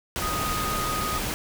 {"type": "tone in noise", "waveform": "sine", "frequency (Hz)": 1244.5, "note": "D#6", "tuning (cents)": 0, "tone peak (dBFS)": -28, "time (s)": [0.22, 1.18], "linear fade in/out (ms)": 0, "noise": "pink", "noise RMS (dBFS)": -29, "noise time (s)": [0.16, 1.34], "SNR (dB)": -2, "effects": []}